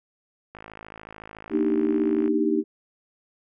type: click train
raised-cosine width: 0.5 ms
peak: -25 dBFS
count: 94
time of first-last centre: 0.55-2.279 s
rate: 53.8 Hz
type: chord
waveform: sine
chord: Eb major seventh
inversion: second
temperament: equal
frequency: 233.1 / 293.7 / 311.1 / 392 Hz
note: Bb3 / D4 / Eb4 / G4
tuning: 0 / 0 / 0 / 0 cents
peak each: -27 / -28 / -23 / -25 dBFS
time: 1.5-2.64 s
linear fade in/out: 50 ms
effects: none